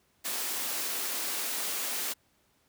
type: high-pass noise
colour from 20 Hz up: white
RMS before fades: -33 dBFS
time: 0.24-2.14 s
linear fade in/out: 20 ms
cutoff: 230 Hz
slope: 24 dB/octave
effects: pink hiss -69 dBFS RMS until 2.68 s + high-pass 60 Hz 12 dB/octave